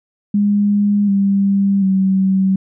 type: tone with pitch steps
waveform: sine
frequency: 204.6 / 197.74 / 191.12 Hz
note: G#3 / G3 / G3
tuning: -26 / +15 / -44 cents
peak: -11 dBFS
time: 0.34-2.56 s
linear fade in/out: 5 ms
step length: 740 ms
effects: none